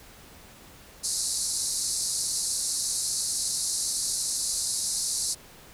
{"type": "band-pass noise", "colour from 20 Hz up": "white", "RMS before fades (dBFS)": -29, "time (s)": [1.03, 5.35], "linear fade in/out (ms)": 20, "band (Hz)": [4000, 11000], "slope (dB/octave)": 96, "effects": ["pink hiss -50 dBFS RMS until 5.73 s"]}